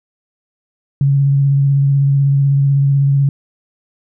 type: tone with vibrato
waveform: sine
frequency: 139.2 Hz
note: C#3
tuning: 8 cents sharp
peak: -9 dBFS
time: 1.01-3.29 s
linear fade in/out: 2 ms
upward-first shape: sine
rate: 16 Hz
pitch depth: 19 cents each way
effects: none